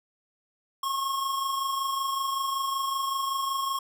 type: tone pair together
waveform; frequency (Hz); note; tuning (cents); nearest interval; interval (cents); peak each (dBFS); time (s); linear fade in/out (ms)
square; 1083.4 / 1108.7; C#6 / C#6; -40 / 0; unison; 40; -28 / -37; 0.83-3.79; 5
effects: none